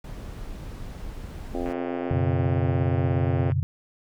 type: noise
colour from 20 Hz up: brown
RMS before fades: -36 dBFS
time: 0.04-1.73 s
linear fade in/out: 5 ms
type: harmonic tone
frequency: 87.31 Hz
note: F2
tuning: in tune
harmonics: 3 / 4 / 5 / 6 / 7 / 8 / 9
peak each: -31 / -33 / -35 / -37 / -38 / -39 / -40 dBFS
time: 1.54-3.51 s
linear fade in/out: 5 ms
type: click train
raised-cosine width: 0.5 ms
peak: -24 dBFS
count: 252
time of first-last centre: 1.66-3.519 s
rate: 135 Hz
type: chord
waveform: sine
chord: F# suspended fourth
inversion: none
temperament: equal with one note detuned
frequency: 92.5 / 123.47 / 140.44 Hz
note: F#2 / B2 / C#3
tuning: 0 / 0 / +23 cents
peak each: -25 / -26 / -26 dBFS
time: 2.11-3.63 s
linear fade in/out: 0 ms
effects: none